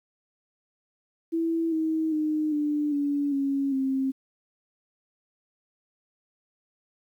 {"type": "tone with pitch steps", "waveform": "sine", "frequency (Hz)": [329.6, 318.2, 307.2, 296.5, 286.3, 276.4, 266.8], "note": ["E4", "D#4", "D#4", "D4", "D4", "C#4", "C4"], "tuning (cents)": [0, 39, -22, 17, -44, -5, 34], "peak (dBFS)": -23, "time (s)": [1.32, 4.12], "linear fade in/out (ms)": 20, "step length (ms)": 400, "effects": ["10-bit"]}